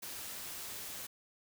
white noise, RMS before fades -44 dBFS, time 0.02-1.07 s, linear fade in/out 10 ms, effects none

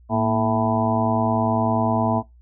harmonic tone with a mistuned harmonic, 110 Hz, A2, in tune, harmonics 1 / 2 / 3 / 4 / 6 / 7 / 8 / 9, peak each -25 / -22 / -32 / -31 / -23 / -27 / -28 / -27 dBFS, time 0.09-2.23 s, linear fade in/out 50 ms, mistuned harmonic 2, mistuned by +88 cents, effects noise-tail reverb RT60 0.2 s tail -23 dB re dry + added 60 Hz sine -47 dBFS peak until 2.41 s

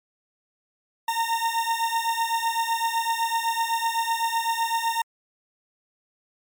40% pulse beating tone pair, 913 / 920.9 Hz, A#5 / A#5, -36 / -21 cents, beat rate 7.9 Hz, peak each -25 / -25 dBFS, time 1.08-5.02 s, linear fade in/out 5 ms, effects MP3 96 kbps

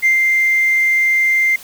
sine tone with ADSR envelope, 2093 Hz, C7, in tune, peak -7 dBFS, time 0.02-1.56 s, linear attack 35 ms, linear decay 110 ms, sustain -3 dB, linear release 5 ms, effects tanh soft clip ceiling -7 dBFS + white hiss -38 dBFS RMS until 1.63 s

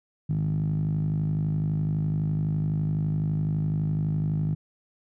10% pulse tone with band-pass filter, 51.91 Hz, G#1, in tune, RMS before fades -26 dBFS, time 0.29-4.55 s, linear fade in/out 10 ms, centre 140 Hz, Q 7.7, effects none

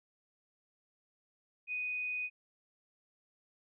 sine tone, 2489 Hz, D#7, in tune, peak -34 dBFS, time 1.67-2.3 s, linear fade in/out 50 ms, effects none

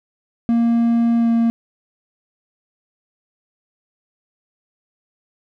triangle tone with pitch glide, 233.1 to 231 Hz, A#3 to A#3, 0 to -16 cents, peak -11 dBFS, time 0.49-1.5 s, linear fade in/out 0 ms, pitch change -16 cents, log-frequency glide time 1.18-1.29 s, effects none

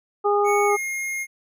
harmonic tone, 409.5 Hz, G#4, 24 cents flat, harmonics 1 / 2 / 3, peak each -19 / -22 / -24 dBFS, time 0.24-0.77 s, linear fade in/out 20 ms
square tone with pitch glide, 2217 to 2138 Hz, C#7 to C7, 0 to +37 cents, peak -26 dBFS, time 0.44-1.27 s, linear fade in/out 50 ms, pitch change -63 cents, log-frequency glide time 0.67-0.73 s
effects none

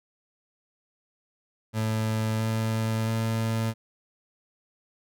30% pulse tone with pitch steps, 110 / 111.28 / 112.57 Hz, A2 / A2 / A2, 0 / +20 / +40 cents, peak -22 dBFS, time 1.73-3.74 s, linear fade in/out 50 ms, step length 670 ms, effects none

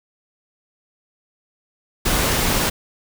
pink noise, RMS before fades -19 dBFS, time 2.05-2.7 s, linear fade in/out 10 ms, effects none

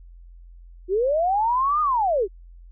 sine linear two-way sweep, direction up then down, 349.2 to 1244.5 to 349.2 Hz, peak -18 dBFS, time 0.88-2.28 s, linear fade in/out 50 ms, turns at 1.81 s, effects added 43 Hz sine -42 dBFS peak until 2.71 s

